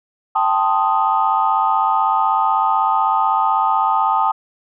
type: chord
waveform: sine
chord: A half-diminished seventh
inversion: third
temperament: equal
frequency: 784 / 880 / 1046.5 / 1244.5 Hz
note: G5 / A5 / C6 / Eb6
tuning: 0 / 0 / 0 / 0 cents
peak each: -19 / -17 / -23 / -18 dBFS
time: 0.35-4.32 s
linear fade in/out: 10 ms
effects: tanh soft clip ceiling -4 dBFS

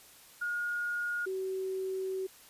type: tone pair in turn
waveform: sine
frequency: 1432 / 379.3 Hz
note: F6 / F#4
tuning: +43 / +43 cents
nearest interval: octave + major seventh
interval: 2300 cents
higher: first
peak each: -31 / -32 dBFS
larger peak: first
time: 0.41-1.26 / 1.26-2.27 s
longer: second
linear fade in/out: 10 ms
effects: white hiss -56 dBFS RMS until 2.49 s + resampled to 32000 Hz

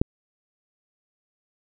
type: click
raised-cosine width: 3 ms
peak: -5 dBFS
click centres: 0.015 s
effects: none

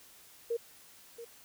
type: tone with echo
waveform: sine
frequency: 466.2 Hz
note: A#4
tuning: in tune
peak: -29 dBFS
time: 0.5-0.57 s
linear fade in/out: 10 ms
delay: 680 ms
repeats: 1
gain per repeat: -13 dB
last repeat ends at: 1.25 s
effects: white hiss -57 dBFS RMS until 1.44 s

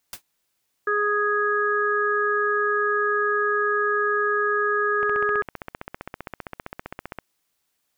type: noise with exponential decay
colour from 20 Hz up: white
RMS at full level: -29 dBFS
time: 0.13-0.22 s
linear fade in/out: 2 ms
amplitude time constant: 18 ms
type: harmonic tone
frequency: 415.3 Hz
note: G#4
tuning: in tune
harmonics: 1 / 3 / 4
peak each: -24 / -24 / -24 dBFS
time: 0.87-5.42 s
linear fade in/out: 5 ms
type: click train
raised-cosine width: 0.5 ms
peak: -17 dBFS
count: 34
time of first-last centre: 5.03-7.187 s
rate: 15.3 Hz
effects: white hiss -74 dBFS RMS until 7.97 s

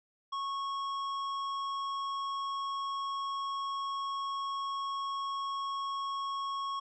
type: tone with hard clipping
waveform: sine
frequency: 1100 Hz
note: C#6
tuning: 14 cents flat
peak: -35 dBFS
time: 0.32-6.8 s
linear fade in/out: 10 ms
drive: 10 dB
effects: low-pass 7000 Hz 12 dB/octave

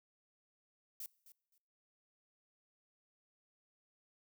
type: noise with echo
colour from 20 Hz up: violet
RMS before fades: -45 dBFS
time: 1-1.06 s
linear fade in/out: 2 ms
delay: 260 ms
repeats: 2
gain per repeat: -15 dB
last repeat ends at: 1.58 s
effects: noise-tail reverb RT60 0.8 s tail -24 dB re dry

